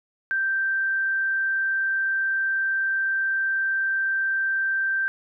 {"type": "tone", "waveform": "sine", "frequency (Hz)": 1567, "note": "G6", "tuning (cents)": -1, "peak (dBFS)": -21, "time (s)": [0.31, 5.08], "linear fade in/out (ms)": 0, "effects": []}